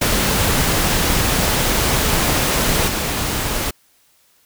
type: noise with level steps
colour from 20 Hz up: pink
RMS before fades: -17 / -21 dBFS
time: 0.01-3.71 s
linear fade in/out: 10 ms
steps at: 2.88 s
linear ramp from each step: 2 ms
effects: white hiss -57 dBFS RMS until 4.45 s